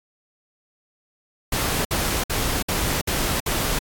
pink noise bursts, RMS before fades -23 dBFS, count 6, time 1.52-3.79 s, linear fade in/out 5 ms, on 330 ms, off 58 ms, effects AAC 64 kbps

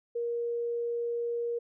sine tone, 471.8 Hz, A#4, 21 cents sharp, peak -29 dBFS, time 0.15-1.59 s, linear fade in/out 10 ms, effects none

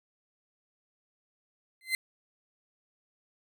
35% pulse tone with exponential growth, 2065 Hz, C7, 23 cents flat, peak -21 dBFS, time 1.81-1.95 s, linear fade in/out 1 ms, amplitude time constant 29 ms, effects none

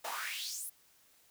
pink noise with high-pass filter sweep, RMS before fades -40 dBFS, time 0.04-0.7 s, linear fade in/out 10 ms, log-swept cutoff 670 to 12000 Hz, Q 4, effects white hiss -66 dBFS RMS until 1.3 s

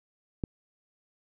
click, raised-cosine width 3 ms, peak -17 dBFS, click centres 0.438 s, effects none

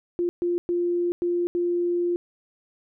sine tone bursts at uneven times, 349.2 Hz, F4, in tune, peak -21 dBFS, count 5, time 0.19-0.29 / 0.42-0.58 / 0.69-1.12 / 1.22-1.47 / 1.55-2.16 s, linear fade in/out 0 ms, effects none

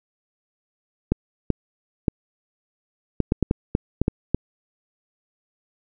clicks, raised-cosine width 3 ms, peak -5 dBFS, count 11, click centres 1.12 / 1.503 / 2.082 / 3.203 / 3.321 / 3.427 / 3.511 / 3.751 / 4.016 / 4.081 / 4.346 s, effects none

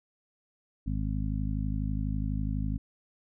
harmonic tone, 52.1 Hz, G#1, 6 cents sharp, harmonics 1 / 2 / 3 / 4 / 5, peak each -31 / -34 / -36 / -37 / -38 dBFS, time 0.86-2.78 s, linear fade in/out 10 ms, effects none

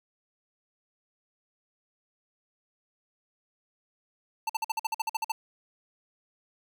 square tone bursts, 890 Hz, A5, 20 cents sharp, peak -27 dBFS, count 12, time 4.47-5.32 s, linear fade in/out 5 ms, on 25 ms, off 50 ms, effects none

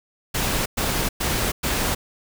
pink noise bursts, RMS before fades -23 dBFS, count 4, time 0.34-1.95 s, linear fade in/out 10 ms, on 320 ms, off 110 ms, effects none

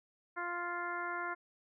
harmonic tone, 349.2 Hz, F4, in tune, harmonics 1 / 2 / 3 / 4 / 5 / 6, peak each -45 / -44 / -41 / -40 / -45 / -48 dBFS, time 0.36-1.35 s, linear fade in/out 20 ms, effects none

